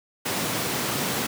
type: high-pass noise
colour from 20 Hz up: pink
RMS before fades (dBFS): -27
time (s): 0.25-1.27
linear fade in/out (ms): 10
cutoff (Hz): 120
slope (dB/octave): 24
effects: none